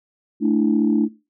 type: chord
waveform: sine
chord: A suspended fourth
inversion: none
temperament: equal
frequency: 220 / 293.7 / 329.6 Hz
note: A3 / D4 / E4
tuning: 0 / 0 / 0 cents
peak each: -18 / -18 / -21 dBFS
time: 0.4-1.09 s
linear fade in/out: 50 ms
effects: noise-tail reverb RT60 0.3 s tail -22 dB re dry + tanh soft clip ceiling -7 dBFS